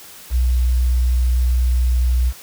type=tone with quantisation; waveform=sine; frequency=61.74 Hz; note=B1; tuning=in tune; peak=-13 dBFS; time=0.3-2.33 s; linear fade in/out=50 ms; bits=7; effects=white hiss -40 dBFS RMS until 2.42 s